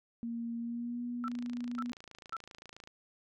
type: tone with pitch glide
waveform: sine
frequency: 233.1 to 242 Hz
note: A#3 to B3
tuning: 0 to -35 cents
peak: -35 dBFS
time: 0.23-1.92 s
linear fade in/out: 0 ms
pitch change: +65 cents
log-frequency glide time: 0.58-1.03 s
type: tone bursts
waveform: sine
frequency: 1330 Hz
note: E6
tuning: 15 cents sharp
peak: -36 dBFS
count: 3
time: 1.24-2.366 s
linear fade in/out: 0 ms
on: 42 ms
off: 500 ms
type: click train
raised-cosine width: 0.2 ms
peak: -32 dBFS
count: 45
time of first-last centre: 1.28-2.874 s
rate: 27.6 Hz
effects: none